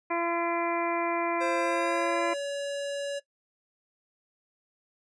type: harmonic tone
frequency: 340 Hz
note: F4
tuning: 46 cents flat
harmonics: 1 / 2 / 3 / 4 / 5 / 6 / 7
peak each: -31 / -32 / -32 / -39 / -40 / -37 / -37 dBFS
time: 0.1-2.34 s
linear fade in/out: 10 ms
type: tone with pitch glide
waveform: square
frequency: 528 to 565.9 Hz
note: C5 to C#5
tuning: +16 to +36 cents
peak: -31 dBFS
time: 1.4-3.2 s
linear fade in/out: 20 ms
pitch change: +120 cents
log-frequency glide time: 1.57-2.28 s
effects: noise-tail reverb RT60 0.1 s tail -17 dB re dry + resampled to 22050 Hz